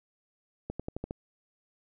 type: accelerating click train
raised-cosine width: 2 ms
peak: -21 dBFS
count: 6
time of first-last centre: 0.7-1.109 s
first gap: 96 ms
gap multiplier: 0.92
effects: none